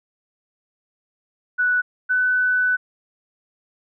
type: tone pair in turn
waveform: sine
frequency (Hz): 1480 / 1499.8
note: F#6 / F#6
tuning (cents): 0 / +23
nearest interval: unison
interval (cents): 23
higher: second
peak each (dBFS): -16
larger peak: neither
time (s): 1.58-1.82 / 2.09-2.77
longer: second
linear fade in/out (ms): 20
effects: none